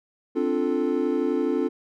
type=chord; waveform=triangle; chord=D minor seventh; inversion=third; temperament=equal; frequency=261.6 / 293.7 / 349.2 / 440 Hz; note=C4 / D4 / F4 / A4; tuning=0 / 0 / 0 / 0 cents; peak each=-25 dBFS; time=0.35-1.69 s; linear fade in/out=20 ms; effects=none